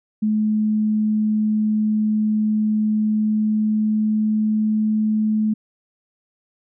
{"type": "tone with pitch glide", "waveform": "sine", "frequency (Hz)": [214.3, 215.5], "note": ["A3", "A3"], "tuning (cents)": [-45, -36], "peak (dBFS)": -16, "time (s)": [0.22, 5.54], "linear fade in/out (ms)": 10, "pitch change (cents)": 9, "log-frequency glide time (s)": [2.97, 4.93], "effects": []}